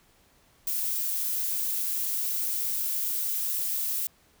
violet noise, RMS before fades -29 dBFS, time 0.67-4.07 s, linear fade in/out 2 ms, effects pink hiss -62 dBFS RMS until 4.4 s

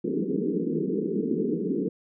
white band-pass noise, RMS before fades -27 dBFS, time 0.04-1.89 s, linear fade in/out 10 ms, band 160 to 450 Hz, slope 96 dB/octave, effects none

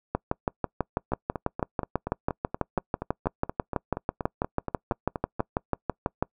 two click trains, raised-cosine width 1 ms, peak -16 / -10 dBFS, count 19 / 38, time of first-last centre 1.12-5.396 / 0.15-6.226 s, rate 4.21 / 6.09 Hz, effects noise-tail reverb RT60 0.1 s tail -26 dB re dry

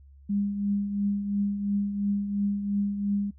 sine tone with tremolo, 202.1 Hz, G#3, 47 cents flat, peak -22 dBFS, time 0.29-3.31 s, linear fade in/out 10 ms, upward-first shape triangle, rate 2.9 Hz, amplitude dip 60%, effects noise-tail reverb RT60 0.1 s tail -21 dB re dry + added 69 Hz sine -49 dBFS peak until 3.38 s

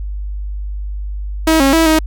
sawtooth tone with pitch steps, 319.9 / 272.6 / 325.8 / 315.4 Hz, D#4 / C#4 / E4 / D#4, +48 / -29 / -20 / +24 cents, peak -5 dBFS, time 1.47-1.99 s, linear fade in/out 5 ms, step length 130 ms, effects added 50 Hz sine -20 dBFS peak until 2.06 s

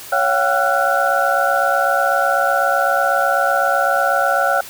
sine tone cluster, 559 / 704 / 772 / 1359 / 1475 Hz, C#5 / F5 / G5 / F6 / F#6, +14 / +14 / -27 / -48 / -6 cents, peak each -20 dBFS, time 0.12-4.61 s, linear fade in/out 5 ms, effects white hiss -35 dBFS RMS until 4.69 s

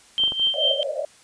sine tone with tremolo, 3136 Hz, G7, in tune, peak -16 dBFS, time 0.18-0.83 s, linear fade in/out 0 ms, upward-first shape sine, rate 4.6 Hz, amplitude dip 75%
clicks, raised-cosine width 1 ms, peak -30 / -21 / -28 / -20 / -27 / -29 dBFS, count 6, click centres 0.2 / 0.237 / 0.278 / 0.321 / 0.397 / 0.472 s
pink band-pass noise, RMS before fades -27 dBFS, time 0.54-1.05 s, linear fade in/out 0 ms, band 540 to 630 Hz, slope 96 dB/octave
effects white hiss -52 dBFS RMS until 1.23 s + resampled to 22050 Hz

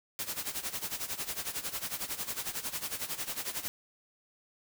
white noise with tremolo, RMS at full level -34 dBFS, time 0.19-3.68 s, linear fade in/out 0 ms, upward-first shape sine, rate 11 Hz, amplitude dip 80%, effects none

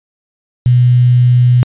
sine tone with quantisation, 123.47 Hz, B2, in tune, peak -5 dBFS, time 0.66-1.63 s, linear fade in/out 0 ms, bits 5, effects resampled to 8000 Hz

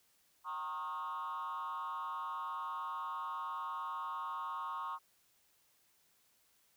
sine tone with frequency modulation, 1087 Hz, C#6, 34 cents flat, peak -36 dBFS, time 0.44-4.99 s, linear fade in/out 50 ms, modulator 161 Hz, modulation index 1.1, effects tanh soft clip ceiling -36 dBFS + white hiss -72 dBFS RMS until 6.76 s

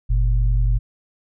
sine tone pair together, 46.12 / 116.54 Hz, F#1 / A#2, -5 / 0 cents, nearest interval octave + major third, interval 1605 cents, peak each -15 / -22 dBFS, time 0.09-0.79 s, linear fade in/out 20 ms, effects none

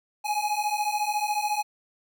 square beating tone pair, 830.6 / 844.6 Hz, G#5 / G#5, 0 / +29 cents, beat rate 14 Hz, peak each -29 / -28 dBFS, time 0.24-1.63 s, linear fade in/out 20 ms, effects none

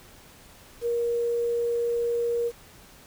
sine tone with quantisation, 472 Hz, A#4, 22 cents sharp, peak -23 dBFS, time 0.81-2.52 s, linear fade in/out 50 ms, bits 8, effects pink hiss -51 dBFS RMS until 3.06 s

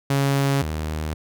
sawtooth tone pair in turn, 138.59 / 77.61 Hz, C#3 / D#2, 0 / -4 cents, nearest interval minor seventh, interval 1004 cents, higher first, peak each -14 / -21 dBFS, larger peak first, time 0.1-0.62 / 0.62-1.14 s, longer neither, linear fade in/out 5 ms, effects none

